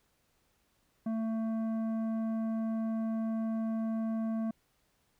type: tone with tanh clipping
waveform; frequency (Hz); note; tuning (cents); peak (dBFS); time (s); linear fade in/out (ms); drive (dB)
sine; 223.2; A3; +25; -32; 1.06-4.51; 5; 10
effects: pink hiss -73 dBFS RMS until 5.19 s